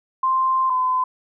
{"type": "tone pair in turn", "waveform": "sine", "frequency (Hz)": [1046.5, 1020.2], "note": ["C6", "C6"], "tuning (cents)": [0, -44], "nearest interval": "unison", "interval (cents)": 44, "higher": "first", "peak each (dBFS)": [-16, -17], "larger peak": "first", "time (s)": [[0.23, 0.7], [0.7, 1.04]], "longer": "first", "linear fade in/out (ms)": 5, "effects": []}